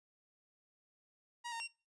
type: tone with pitch steps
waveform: sawtooth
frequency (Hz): 952 / 921 / 2750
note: A#5 / A#5 / F7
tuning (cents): +36 / -21 / -27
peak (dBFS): -37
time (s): 1.44-1.68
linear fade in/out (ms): 20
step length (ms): 80
effects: noise-tail reverb RT60 0.3 s tail -22 dB re dry + resampled to 22050 Hz